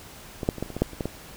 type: clicks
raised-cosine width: 2 ms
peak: -16 / -7 / -22 / -14 / -30 / -23 / -17 / -6 / -28 / -14 / -14 dBFS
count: 11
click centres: 0.432 / 0.489 / 0.583 / 0.626 / 0.661 / 0.703 / 0.766 / 0.82 / 0.933 / 1.008 / 1.056 s
effects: pink hiss -45 dBFS RMS until 1.36 s